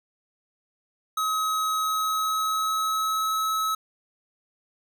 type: tone with pitch glide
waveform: square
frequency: 1275 to 1292.1 Hz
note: D#6 to E6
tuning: +42 to -35 cents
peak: -24 dBFS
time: 1.17-3.75 s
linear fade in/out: 5 ms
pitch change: +23 cents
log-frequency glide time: 1.8-3.44 s
effects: none